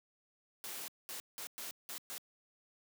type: noise bursts at uneven times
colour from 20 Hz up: white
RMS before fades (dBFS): -44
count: 6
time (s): 0.64-0.88 / 1.09-1.2 / 1.38-1.47 / 1.58-1.71 / 1.89-1.98 / 2.1-2.18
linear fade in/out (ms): 0
effects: high-pass 200 Hz 12 dB/octave